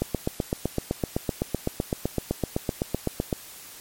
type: click train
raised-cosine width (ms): 2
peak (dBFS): -10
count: 27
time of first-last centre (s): 0.02-3.328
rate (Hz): 7.86
effects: white hiss -44 dBFS RMS until 3.8 s + MP3 64 kbps